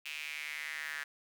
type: tone with high-pass filter sweep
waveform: square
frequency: 74.9 Hz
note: D2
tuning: 35 cents sharp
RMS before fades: -41 dBFS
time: 0.05-1.04 s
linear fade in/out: 10 ms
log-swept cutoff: 2600 to 1700 Hz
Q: 5.3
effects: none